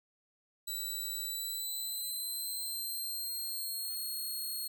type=tone with pitch glide; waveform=10% pulse; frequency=3951 to 4284 Hz; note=B7 to C8; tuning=0 to +40 cents; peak=-29 dBFS; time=0.67-4.68 s; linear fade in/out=10 ms; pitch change=+140 cents; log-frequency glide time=1.22-4 s; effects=none